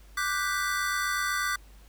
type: chord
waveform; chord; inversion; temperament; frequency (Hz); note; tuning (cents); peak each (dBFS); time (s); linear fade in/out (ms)
square; G major seventh; second; equal; 1174.7 / 1480 / 1568 / 1975.5; D6 / F#6 / G6 / B6; 0 / 0 / 0 / 0; -32 / -33 / -34 / -34; 0.17-1.56; 5
effects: added 50 Hz sine -49 dBFS peak until 1.88 s + pink hiss -59 dBFS RMS until 1.88 s